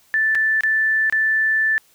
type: tone with dropouts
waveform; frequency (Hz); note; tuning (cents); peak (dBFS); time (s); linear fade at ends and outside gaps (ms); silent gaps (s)
sine; 1760; A6; 0; -15; 0.14-1.78; 0; 0.349-0.353 / 0.608-0.635 / 1.098-1.125
effects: white hiss -56 dBFS RMS until 1.94 s